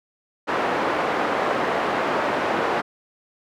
pink band-pass noise, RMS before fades -23 dBFS, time 0.47-2.82 s, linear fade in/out 20 ms, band 400 to 1500 Hz, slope 12 dB/octave, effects none

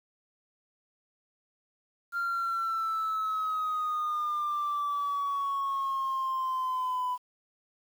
sine exponential sweep, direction down, 1394 to 993 Hz, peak -26 dBFS, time 2.12-7.18 s, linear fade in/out 50 ms, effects tanh soft clip ceiling -26 dBFS + 9-bit

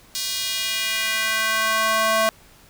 square tone with high-pass filter sweep, 220.4 Hz, A3, 3 cents sharp, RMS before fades -22 dBFS, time 0.15-2.29 s, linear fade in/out 0 ms, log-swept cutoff 4500 to 750 Hz, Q 1.5, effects pink hiss -51 dBFS RMS until 2.69 s

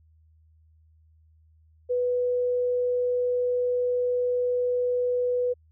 sine tone, 493.6 Hz, B4, 1 cent flat, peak -22 dBFS, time 1.89-5.54 s, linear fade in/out 20 ms, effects added 79 Hz sine -56 dBFS peak until 5.71 s

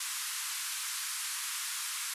white band-pass noise, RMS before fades -37 dBFS, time 0-2.14 s, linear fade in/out 5 ms, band 1000 to 12000 Hz, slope 48 dB/octave, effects resampled to 32000 Hz

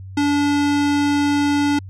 square tone, 288.4 Hz, D4, 31 cents flat, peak -16 dBFS, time 0.17-1.79 s, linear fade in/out 5 ms, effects added 95 Hz sine -32 dBFS peak until 1.89 s + low-pass 7000 Hz 12 dB/octave

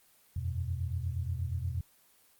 sine chord, E suspended second, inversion none, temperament equal with one note detuned, 84.09 / 92.5 / 123.47 Hz, E2 / F#2 / B2, +35 / 0 / 0 cents, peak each -34 / -37 / -37 dBFS, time 0.36-1.81 s, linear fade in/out 5 ms, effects white hiss -64 dBFS RMS until 2.39 s + Opus 24 kbps

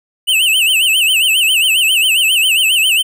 square tone with vibrato, 2832 Hz, F7, 23 cents sharp, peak -10 dBFS, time 0.27-3.03 s, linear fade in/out 20 ms, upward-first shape sine, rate 7.4 Hz, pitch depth 170 cents each way, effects none

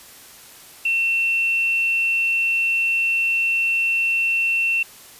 sine tone, 2700 Hz, E7, 41 cents sharp, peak -17 dBFS, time 0.85-4.83 s, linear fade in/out 5 ms, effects white hiss -44 dBFS RMS until 5.19 s + resampled to 32000 Hz

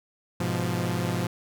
sawtooth chord, F diminished, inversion first, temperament equal with one note detuned, 103.83 / 123.9 / 174.61 Hz, Ab2 / Cb3 / F3, 0 / +6 / 0 cents, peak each -27 / -26 / -25 dBFS, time 0.4-1.27 s, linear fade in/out 5 ms, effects none

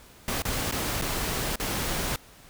pink noise with dropouts, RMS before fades -29 dBFS, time 0.28-2.16 s, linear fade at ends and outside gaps 1 ms, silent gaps 0.421-0.452 / 0.712-0.723 / 1.014-1.021 / 1.558-1.599 s, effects pink hiss -52 dBFS RMS until 2.49 s

